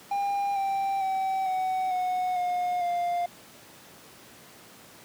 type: tone with pitch steps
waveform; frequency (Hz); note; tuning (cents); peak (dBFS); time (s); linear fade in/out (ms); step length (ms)
triangle; 802 / 784.1 / 766.7 / 749.6 / 732.9 / 716.6 / 700.6; G5 / G5 / G5 / F#5 / F#5 / F5 / F5; +39 / 0 / -39 / +22 / -17 / +44 / +5; -23; 0.11-3.26; 5; 450
effects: pink hiss -50 dBFS RMS until 5.04 s + high-pass 150 Hz 12 dB/octave